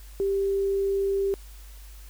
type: tone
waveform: sine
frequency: 393.3 Hz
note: G4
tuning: 6 cents sharp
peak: -22 dBFS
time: 0.2-1.34 s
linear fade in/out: 0 ms
effects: added 50 Hz sine -42 dBFS peak until 2.09 s + white hiss -53 dBFS RMS until 2.09 s